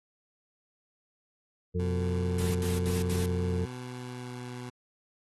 harmonic tone, 89.5 Hz, F2, 43 cents sharp, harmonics 1 / 2 / 4 / 5, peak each -29 / -32 / -41 / -34 dBFS, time 1.74-3.66 s, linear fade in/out 20 ms
20% pulse tone with pitch glide, 126.4 to 123.73 Hz, B2 to B2, +41 to +4 cents, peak -33 dBFS, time 1.79-4.7 s, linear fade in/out 10 ms, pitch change -37 cents, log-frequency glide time 3.27-4.44 s
white noise bursts, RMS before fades -39 dBFS, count 4, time 2.38-3.261 s, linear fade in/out 5 ms, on 170 ms, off 67 ms
effects AAC 32 kbps

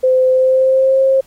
sine tone with pitch glide, 515 to 533.8 Hz, C5 to C5, -28 to +35 cents, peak -8 dBFS, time 0.03-1.21 s, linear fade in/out 10 ms, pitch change +63 cents, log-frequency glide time 0.3-1 s, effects pink hiss -49 dBFS RMS until 1.26 s + MP3 64 kbps

